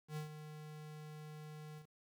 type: tone with ADSR envelope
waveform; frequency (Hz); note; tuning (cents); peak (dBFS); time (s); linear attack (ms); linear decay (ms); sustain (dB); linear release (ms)
square; 152.7; D#3; -32; -40; 0.08-1.87; 86; 120; -10; 95
effects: 11-bit